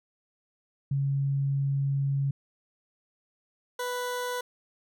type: tone pair in turn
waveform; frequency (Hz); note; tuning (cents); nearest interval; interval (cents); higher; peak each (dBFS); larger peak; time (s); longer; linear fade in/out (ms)
sine / 20% pulse; 138.59 / 493.9; C#3 / B4; 0 / 0; octave + minor seventh; 2200; second; -24 / -25; first; 0.91-2.31 / 3.79-4.41; first; 5
effects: none